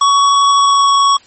square tone with pitch glide, 1122 to 1114.9 Hz, C#6 to C#6, +21 to +10 cents, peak -8 dBFS, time 0.01-1.17 s, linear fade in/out 5 ms, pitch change -11 cents, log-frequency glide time 0.56-0.94 s, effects white hiss -45 dBFS RMS until 1.26 s + MP3 32 kbps

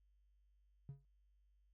triangle tone with exponential decay, 138.59 Hz, C#3, in tune, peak -40 dBFS, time 0.89-1.05 s, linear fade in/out 0 ms, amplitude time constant 34 ms, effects tanh soft clip ceiling -41 dBFS + added 50 Hz sine -70 dBFS peak until 1.73 s

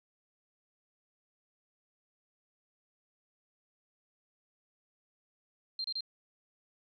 sine tone bursts, 4175 Hz, C8, 5 cents flat, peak -33 dBFS, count 3, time 5.79-6.007 s, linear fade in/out 2 ms, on 53 ms, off 29 ms, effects none

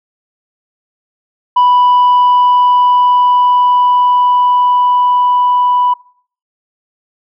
sine tone with level ramp, 987.8 Hz, B5, in tune, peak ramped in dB -3 to -7 dBFS, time 1.56-5.94 s, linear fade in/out 10 ms, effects noise-tail reverb RT60 0.5 s tail -21 dB re dry + tanh soft clip ceiling -4 dBFS

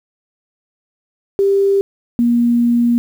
sine tone pair in turn, 395.2 / 237.8 Hz, G4 / A#3, +14 / +35 cents, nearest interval major sixth, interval 879 cents, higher first, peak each -10 dBFS, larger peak neither, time 1.39-1.81 / 2.19-2.98 s, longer second, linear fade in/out 0 ms, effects 7-bit

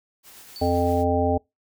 white noise with tremolo, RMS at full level -45 dBFS, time 0.23-1.05 s, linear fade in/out 50 ms, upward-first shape sine, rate 7.8 Hz, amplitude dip 30%
triangle tone with exponential decay, 4496 Hz, C#8, 24 cents sharp, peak -33 dBFS, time 0.56-1.07 s, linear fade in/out 0 ms, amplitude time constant 110 ms
harmonic tone, 87.31 Hz, F2, in tune, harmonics 1 / 3 / 5 / 7 / 9, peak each -25 / -25 / -25 / -25 / -25 dBFS, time 0.61-1.38 s, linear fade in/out 10 ms
effects noise-tail reverb RT60 0.2 s tail -25 dB re dry

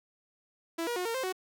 sawtooth tone with pitch steps, 332 / 478.2 / 361.6 / 459.2 / 523 / 371.9 Hz, E4 / A#4 / F#4 / A#4 / C5 / F#4, +12 / +44 / -40 / -26 / -1 / +9 cents, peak -27 dBFS, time 0.78-1.326 s, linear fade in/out 10 ms, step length 91 ms, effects none

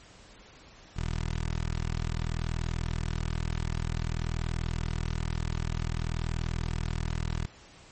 15% pulse tone with notch filter, 40.53 Hz, E1, 29 cents flat, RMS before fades -31 dBFS, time 0.96-7.46 s, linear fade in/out 10 ms, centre 520 Hz, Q 0.86, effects pink hiss -53 dBFS RMS until 7.91 s + MP3 32 kbps

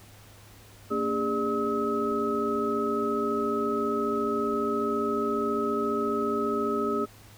sine tone cluster, 228.6 / 283.2 / 406.8 / 593 / 1282 Hz, A#3 / C#4 / G#4 / D5 / E6, -34 / +37 / -36 / +17 / -49 cents, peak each -32 / -33 / -28 / -37 / -30 dBFS, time 0.9-7.06 s, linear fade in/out 20 ms, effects added 103 Hz sine -52 dBFS peak until 7.37 s + pink hiss -53 dBFS RMS until 7.37 s

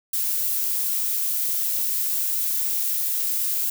violet noise, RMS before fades -24 dBFS, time 0.13-3.7 s, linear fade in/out 5 ms, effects none

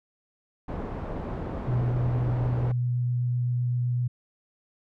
pink low-pass noise, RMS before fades -33 dBFS, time 0.68-2.72 s, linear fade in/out 5 ms, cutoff 840 Hz, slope 12 dB/octave
sine tone with vibrato, 122.6 Hz, B2, 12 cents flat, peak -23 dBFS, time 1.67-4.08 s, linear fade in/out 10 ms, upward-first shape triangle, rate 7.8 Hz, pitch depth 9 cents each way
effects none

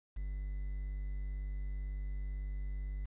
triangle tone with quantisation, 49 Hz, G1, in tune, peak -34 dBFS, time 0.16-3.06 s, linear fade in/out 10 ms, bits 10, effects resampled to 8000 Hz

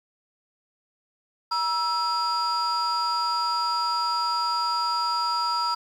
sine tone cluster, 955 / 1325 / 4805 Hz, A#5 / E6 / D8, +42 / +9 / +39 cents, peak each -25 / -25 / -27 dBFS, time 1.51-5.75 s, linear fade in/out 10 ms, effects tanh soft clip ceiling -18 dBFS + 9-bit

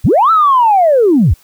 sine linear two-way sweep, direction up then down, 53.8 to 1343 to 53.8 Hz, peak -5 dBFS, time 0.04-1.34 s, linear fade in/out 10 ms, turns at 0.31 s, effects tanh soft clip ceiling -1 dBFS + white hiss -48 dBFS RMS until 1.43 s

